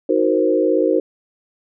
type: chord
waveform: sine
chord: C half-diminished seventh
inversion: first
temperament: equal with one note detuned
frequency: 314 / 370 / 466.2 / 523.3 Hz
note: Eb4 / Gb4 / Bb4 / C5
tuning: +16 / 0 / 0 / 0 cents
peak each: -19 dBFS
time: 0.09-1 s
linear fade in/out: 5 ms
effects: none